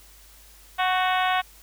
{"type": "harmonic tone with a mistuned harmonic", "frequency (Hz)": 369.1, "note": "F#4", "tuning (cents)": -4, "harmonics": [2, 3, 4, 5, 6, 7, 8, 9, 10], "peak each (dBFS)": [-23, -27, -29, -31, -33, -34, -35, -36, -37], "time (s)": [0.78, 1.42], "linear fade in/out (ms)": 20, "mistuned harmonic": 4, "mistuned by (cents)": 24, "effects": ["added 50 Hz sine -52 dBFS peak until 1.62 s", "white hiss -52 dBFS RMS until 1.62 s"]}